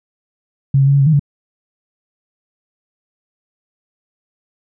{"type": "tone with pitch steps", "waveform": "sine", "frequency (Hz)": [137.4, 136.3, 139.5, 140.6, 136.6, 157.9, 142.7], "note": ["C#3", "C#3", "C#3", "C#3", "C#3", "D#3", "D3"], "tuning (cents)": [-15, -29, 11, 25, -25, 26, -49], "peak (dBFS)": -8, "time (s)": [0.74, 1.195], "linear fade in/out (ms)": 5, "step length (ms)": 65, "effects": []}